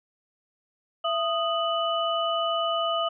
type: tone cluster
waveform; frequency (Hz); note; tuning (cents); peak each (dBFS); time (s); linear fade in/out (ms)
sine; 668 / 1246 / 2977; E5 / D#6 / F#7; +23 / +2 / +10; -27 / -27 / -30; 1.04-3.09; 10
effects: none